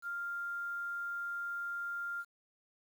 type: tone with quantisation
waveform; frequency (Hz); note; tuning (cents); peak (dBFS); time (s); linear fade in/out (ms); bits
sine; 1396.9; F6; 0; -36; 0.02-2.25; 50; 10
effects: none